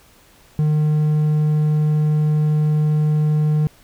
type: tone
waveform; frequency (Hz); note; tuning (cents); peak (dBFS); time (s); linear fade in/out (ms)
triangle; 152.1; D#3; -39; -12; 0.59-3.67; 0
effects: pink hiss -51 dBFS RMS until 3.83 s